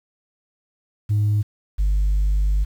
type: tone pair in turn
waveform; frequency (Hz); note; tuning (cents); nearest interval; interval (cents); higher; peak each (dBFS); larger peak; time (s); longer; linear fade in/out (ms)
sine; 104.5 / 49.98; G#2 / G1; +11 / +34; octave + minor second; 1277; first; -14; neither; 1.09-1.43 / 1.78-2.65; second; 20
effects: tanh soft clip ceiling -14 dBFS + 8-bit